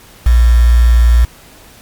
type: tone with quantisation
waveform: sine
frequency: 58.9 Hz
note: A#1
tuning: 19 cents sharp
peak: -4 dBFS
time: 0.26-1.25 s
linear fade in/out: 5 ms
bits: 4
effects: pink hiss -40 dBFS RMS until 1.81 s + MP3 96 kbps